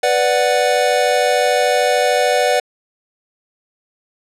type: chord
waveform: square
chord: B minor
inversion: none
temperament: equal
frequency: 493.9 / 587.3 / 740 Hz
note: B4 / D5 / F#5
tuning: 0 / 0 / 0 cents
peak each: -18 dBFS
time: 0.03-2.6 s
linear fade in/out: 5 ms
effects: low-pass 10000 Hz 12 dB/octave